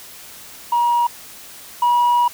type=tone pair in turn; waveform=sine; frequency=953 / 964.6 Hz; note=A#5 / B5; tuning=+38 / -41 cents; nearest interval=unison; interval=21 cents; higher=second; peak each=-12 / -10 dBFS; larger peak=second; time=0.72-1.07 / 1.82-2.28 s; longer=second; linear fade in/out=5 ms; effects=tanh soft clip ceiling -11 dBFS + white hiss -39 dBFS RMS until 2.33 s